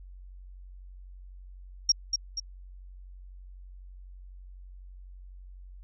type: tone with echo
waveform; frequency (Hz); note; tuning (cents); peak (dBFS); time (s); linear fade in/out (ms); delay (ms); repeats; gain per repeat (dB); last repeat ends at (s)
sine; 5588; F8; 0; -17; 1.89-1.92; 5; 240; 2; -6; 2.4
effects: added 46 Hz sine -44 dBFS peak until 5.83 s